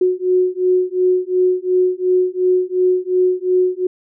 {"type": "beating tone pair", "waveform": "sine", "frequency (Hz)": [364.9, 367.7], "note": ["F#4", "F#4"], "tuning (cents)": [-24, -11], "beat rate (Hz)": 2.8, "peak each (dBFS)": -16, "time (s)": [0.01, 3.87], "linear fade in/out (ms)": 5, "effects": []}